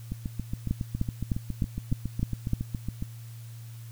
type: two click trains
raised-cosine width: 5 ms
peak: -18 / -13 dBFS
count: 22 / 7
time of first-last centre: 0.12-3.025 / 0.71-2.534 s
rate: 7.23 / 3.29 Hz
effects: added 115 Hz sine -40 dBFS peak until 3.91 s + white hiss -55 dBFS RMS until 3.91 s